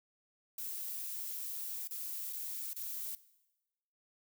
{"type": "noise with dropouts", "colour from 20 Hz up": "violet", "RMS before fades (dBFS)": -41, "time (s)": [0.58, 3.15], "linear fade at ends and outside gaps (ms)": 2, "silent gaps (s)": [[1.874, 1.909], [2.327, 2.331], [2.732, 2.763]], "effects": ["noise-tail reverb RT60 1.0 s tail -18 dB re dry"]}